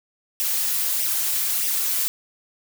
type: noise with flanger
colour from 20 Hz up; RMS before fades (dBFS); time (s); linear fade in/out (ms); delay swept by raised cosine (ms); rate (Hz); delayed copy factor
blue; -23; 0.4-2.08; 0; 0.34 to 5.54; 1.6; +0.65
effects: none